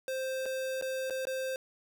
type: tone with dropouts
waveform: square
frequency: 524 Hz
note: C5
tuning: 2 cents sharp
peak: -33 dBFS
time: 0.08-1.56 s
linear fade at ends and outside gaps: 1 ms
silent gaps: 0.457-0.461 / 0.813-0.823 / 1.099-1.106 / 1.253-1.27 s
effects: none